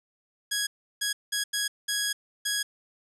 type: tone bursts at uneven times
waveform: 10% pulse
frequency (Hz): 1661.2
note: G#6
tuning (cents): 0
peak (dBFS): -17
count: 6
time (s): 0.51-0.67 / 1.01-1.13 / 1.32-1.44 / 1.53-1.68 / 1.88-2.13 / 2.45-2.63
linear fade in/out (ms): 10
effects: low-pass 12000 Hz 12 dB/octave